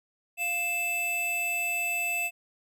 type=tone pair together; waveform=square; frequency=698.5 / 2637 Hz; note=F5 / E7; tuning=0 / 0 cents; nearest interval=octave + major seventh; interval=2300 cents; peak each=-38 / -28 dBFS; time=0.37-2.31 s; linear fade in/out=50 ms; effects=none